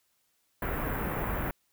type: band-stop noise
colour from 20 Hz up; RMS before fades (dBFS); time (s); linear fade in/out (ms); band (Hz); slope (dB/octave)
pink; -32; 0.62-1.51; 2; 2000 to 15000; 24
effects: white hiss -73 dBFS RMS until 1.72 s